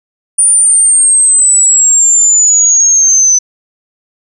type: exponential sweep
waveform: sine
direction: down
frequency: 9397 to 6040 Hz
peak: -4 dBFS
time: 0.38-3.39 s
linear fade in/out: 10 ms
effects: none